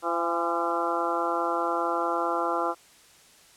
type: harmonic tone with a mistuned harmonic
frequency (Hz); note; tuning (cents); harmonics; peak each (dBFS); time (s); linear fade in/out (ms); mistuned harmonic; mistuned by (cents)
170.3; F3; -43; 2 / 3 / 4 / 5 / 6 / 7 / 8; -32 / -32 / -32 / -32 / -32 / -32 / -32; 0.02-2.75; 50; 5; -46
effects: white hiss -55 dBFS RMS until 3.56 s + low-pass 10000 Hz 12 dB/octave